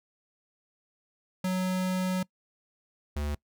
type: tone pair in turn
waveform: square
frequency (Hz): 185 / 73.42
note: F#3 / D2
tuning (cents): 0 / 0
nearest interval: octave + major third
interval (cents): 1600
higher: first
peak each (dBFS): -27 / -30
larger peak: first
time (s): 1.44-2.23 / 3.16-3.35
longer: first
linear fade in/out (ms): 5
effects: noise-tail reverb RT60 0.1 s tail -23 dB re dry